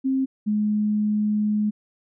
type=tone pair in turn; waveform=sine; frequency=265.5 / 210.7 Hz; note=C4 / G#3; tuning=+25 / +25 cents; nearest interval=major third; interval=400 cents; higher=first; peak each=-19 dBFS; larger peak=neither; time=0.04-0.26 / 0.46-1.71 s; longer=second; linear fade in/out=20 ms; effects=none